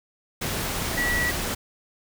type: tone in noise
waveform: sine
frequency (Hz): 1940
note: B6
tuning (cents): -31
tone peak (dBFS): -23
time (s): 0.97-1.31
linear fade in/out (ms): 10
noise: pink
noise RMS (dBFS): -28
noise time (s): 0.41-1.55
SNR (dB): +2
effects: none